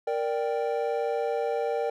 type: chord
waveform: triangle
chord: G minor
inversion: first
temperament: equal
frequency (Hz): 466.2 / 587.3 / 784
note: Bb4 / D5 / G5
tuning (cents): 0 / 0 / 0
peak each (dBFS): -26 / -29 / -30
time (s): 0.07-1.9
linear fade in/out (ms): 5
effects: none